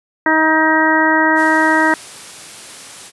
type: harmonic tone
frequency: 315.8 Hz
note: D#4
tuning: 26 cents sharp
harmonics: 1 / 2 / 3 / 4 / 5 / 6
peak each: -16 / -20 / -16 / -22 / -17 / -16 dBFS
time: 0.26-1.94 s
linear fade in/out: 2 ms
type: high-pass noise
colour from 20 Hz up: white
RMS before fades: -34 dBFS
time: 1.35-3.12 s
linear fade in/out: 50 ms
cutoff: 100 Hz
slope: 12 dB/octave
effects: resampled to 24000 Hz